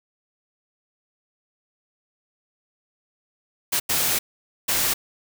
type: noise bursts at uneven times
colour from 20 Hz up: white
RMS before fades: -22 dBFS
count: 3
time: 3.72-3.8 / 3.89-4.19 / 4.68-4.94 s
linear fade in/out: 10 ms
effects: none

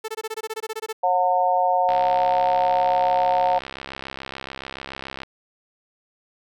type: tone bursts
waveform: sawtooth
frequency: 440 Hz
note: A4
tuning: in tune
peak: -23 dBFS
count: 14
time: 0.04-0.929 s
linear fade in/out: 10 ms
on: 44 ms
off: 21 ms
type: harmonic tone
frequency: 181.2 Hz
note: F#3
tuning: 36 cents flat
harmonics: 3 / 4 / 5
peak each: -24 / -19 / -22 dBFS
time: 1.03-3.59 s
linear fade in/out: 10 ms
type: click train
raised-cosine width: 0.3 ms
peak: -16 dBFS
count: 225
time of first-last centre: 1.89-5.233 s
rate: 67 Hz
effects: none

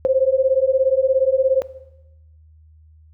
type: beating tone pair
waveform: sine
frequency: 519 / 536 Hz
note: C5 / C5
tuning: -14 / +42 cents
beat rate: 17 Hz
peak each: -17 dBFS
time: 0.05-1.62 s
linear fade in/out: 0 ms
effects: noise-tail reverb RT60 1.0 s tail -18 dB re dry + added 78 Hz sine -46 dBFS peak until 3.13 s

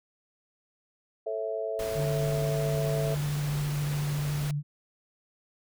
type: chord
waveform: sine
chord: A major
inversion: none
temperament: just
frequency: 440 / 550 / 660 Hz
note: A4 / C#5 / E5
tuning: 0 / -14 / +2 cents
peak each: -33 / -37 / -32 dBFS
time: 1.26-3.15 s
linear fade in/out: 10 ms
type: noise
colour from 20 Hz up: pink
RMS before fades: -39 dBFS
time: 1.79-4.51 s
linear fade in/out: 2 ms
type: tone with vibrato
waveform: sine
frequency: 146.2 Hz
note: D3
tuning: 7 cents flat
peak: -27 dBFS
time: 1.94-4.63 s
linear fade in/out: 50 ms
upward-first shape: sine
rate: 14 Hz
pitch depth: 19 cents each way
effects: none

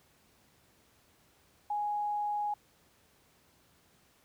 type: tone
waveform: sine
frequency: 830.6 Hz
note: G#5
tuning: in tune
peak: -30 dBFS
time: 1.7-2.54 s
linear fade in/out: 5 ms
effects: pink hiss -66 dBFS RMS until 4.24 s + high-pass 60 Hz 12 dB/octave

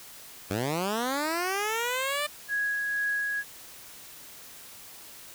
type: linear sweep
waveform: 10% pulse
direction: up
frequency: 90.8 to 600 Hz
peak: -19 dBFS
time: 0.5-2.27 s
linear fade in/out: 10 ms
type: tone with tremolo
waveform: sine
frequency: 1661.2 Hz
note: G#6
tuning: in tune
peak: -25 dBFS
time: 2.48-3.44 s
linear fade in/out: 50 ms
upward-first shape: sine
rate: 2.1 Hz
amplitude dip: 25%
effects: white hiss -47 dBFS RMS until 5.34 s

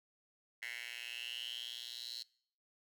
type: tone with high-pass filter sweep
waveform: 10% pulse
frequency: 120 Hz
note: B2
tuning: 49 cents flat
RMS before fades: -45 dBFS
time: 0.62-2.23 s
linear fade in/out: 5 ms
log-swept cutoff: 2100 to 4200 Hz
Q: 8
effects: noise-tail reverb RT60 0.6 s tail -23 dB re dry

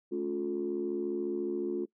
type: tone cluster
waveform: sine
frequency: 215.9 / 281.4 / 355.6 / 436.1 Hz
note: A3 / C#4 / F4 / A4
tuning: -33 / +26 / +31 / -15 cents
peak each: -39 / -37 / -31 / -40 dBFS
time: 0.11-1.86 s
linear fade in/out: 20 ms
effects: noise-tail reverb RT60 0.1 s tail -21 dB re dry + tanh soft clip ceiling -22 dBFS

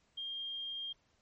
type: tone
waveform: sine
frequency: 3211 Hz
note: G7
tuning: 41 cents sharp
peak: -38 dBFS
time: 0.17-0.93 s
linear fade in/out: 10 ms
effects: pink hiss -73 dBFS RMS until 1.21 s + MP3 32 kbps

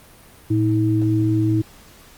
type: tone pair together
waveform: sine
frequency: 113.07 / 319.8 Hz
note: A2 / D#4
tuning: +48 / +48 cents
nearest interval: octave + tritone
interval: 1800 cents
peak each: -18 dBFS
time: 0.5-1.62 s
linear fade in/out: 10 ms
effects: pink hiss -47 dBFS RMS until 2.17 s + Opus 32 kbps

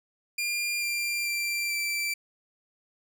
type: tone with pitch steps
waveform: sawtooth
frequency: 2400 / 2379 / 2359 / 2338 Hz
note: D7 / D7 / D7 / D7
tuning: +37 / +22 / +7 / -8 cents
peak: -24 dBFS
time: 0.38-2.14 s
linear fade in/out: 5 ms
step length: 440 ms
effects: none

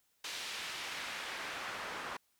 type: noise with band-pass filter sweep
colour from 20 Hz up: pink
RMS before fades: -42 dBFS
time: 0.24-2.17 s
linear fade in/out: 5 ms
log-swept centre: 3600 to 1200 Hz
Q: 0.91
effects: white hiss -75 dBFS RMS until 2.39 s

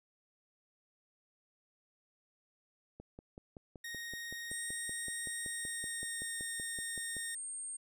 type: click train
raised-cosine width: 2 ms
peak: -35 dBFS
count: 23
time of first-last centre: 3-7.167 s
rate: 5.28 Hz
type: tone with pitch glide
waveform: sawtooth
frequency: 1864.7 to 1843.3 Hz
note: A#6 to A#6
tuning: 0 to -20 cents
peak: -38 dBFS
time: 3.84-7.35 s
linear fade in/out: 5 ms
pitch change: -20 cents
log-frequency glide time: 5.43-6.39 s
type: tone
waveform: sine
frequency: 8590 Hz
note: C9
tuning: 44 cents sharp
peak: -40 dBFS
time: 4.5-7.77 s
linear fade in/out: 10 ms
effects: none

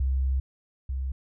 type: tone pair in turn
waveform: sine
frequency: 66 / 66 Hz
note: C2 / C2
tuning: +16 / +16 cents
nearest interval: unison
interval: 0 cents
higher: neither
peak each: -22 / -27 dBFS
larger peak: first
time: 0-0.4 / 0.89-1.12 s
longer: first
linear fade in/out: 5 ms
effects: none

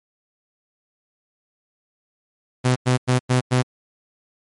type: tone bursts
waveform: sawtooth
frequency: 126.5 Hz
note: B2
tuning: 42 cents sharp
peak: -11 dBFS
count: 5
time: 2.64-3.628 s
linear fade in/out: 20 ms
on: 120 ms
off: 97 ms
effects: MP3 48 kbps

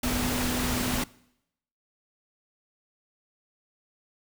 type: tone in noise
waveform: sine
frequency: 247.8 Hz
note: B3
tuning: 6 cents sharp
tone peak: -30 dBFS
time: 0.03-1.04 s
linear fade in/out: 5 ms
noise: pink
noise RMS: -29 dBFS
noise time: 0.03-1.04 s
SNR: -4 dB
effects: noise-tail reverb RT60 0.8 s tail -22 dB re dry

